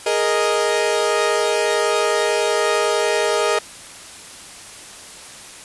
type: chord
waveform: sawtooth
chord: Ab suspended second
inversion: none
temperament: equal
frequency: 415.3 / 466.2 / 622.3 Hz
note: Ab4 / Bb4 / Eb5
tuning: 0 / 0 / 0 cents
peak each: -17 dBFS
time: 0.06-3.59 s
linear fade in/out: 5 ms
effects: white hiss -38 dBFS RMS until 5.64 s + resampled to 24000 Hz